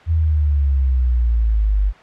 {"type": "exponential sweep", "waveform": "sine", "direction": "down", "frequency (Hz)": [83.2, 48.08], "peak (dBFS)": -13, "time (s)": [0.06, 1.93], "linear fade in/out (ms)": 50, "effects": ["white hiss -44 dBFS RMS until 2.02 s", "low-pass 2000 Hz 12 dB/octave"]}